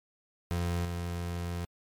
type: tone with level steps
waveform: 30% pulse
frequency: 86.7 Hz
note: F2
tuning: 12 cents flat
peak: -26 / -30 dBFS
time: 0.51-1.65 s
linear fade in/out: 0 ms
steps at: 0.85 s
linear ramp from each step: 2 ms
effects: MP3 96 kbps